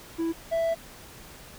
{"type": "tone pair in turn", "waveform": "triangle", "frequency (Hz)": [330, 661.4], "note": ["E4", "E5"], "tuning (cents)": [2, 6], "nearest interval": "octave", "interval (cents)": 1204, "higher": "second", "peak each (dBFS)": [-23, -21], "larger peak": "second", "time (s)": [[0.18, 0.33], [0.51, 0.75]], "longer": "second", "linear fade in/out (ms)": 20, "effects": ["pink hiss -47 dBFS RMS until 1.58 s"]}